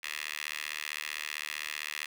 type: tone with high-pass filter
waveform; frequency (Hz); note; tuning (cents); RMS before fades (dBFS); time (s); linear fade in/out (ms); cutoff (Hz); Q
10% pulse; 75.5; D2; +48; -38; 0.03-2.06; 5; 2200; 2.3
effects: none